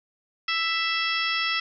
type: harmonic tone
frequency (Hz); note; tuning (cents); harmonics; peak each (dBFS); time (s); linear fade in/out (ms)
661; E5; +5; 2 / 3 / 4 / 5 / 6 / 7 / 8; -30 / -29 / -29 / -30 / -39 / -37 / -32; 0.48-1.6; 5
effects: none